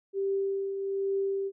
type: tone with tremolo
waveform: sine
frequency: 392 Hz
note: G4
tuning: in tune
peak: -25 dBFS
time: 0.13-1.52 s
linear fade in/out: 50 ms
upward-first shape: triangle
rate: 1.2 Hz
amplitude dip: 50%
effects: none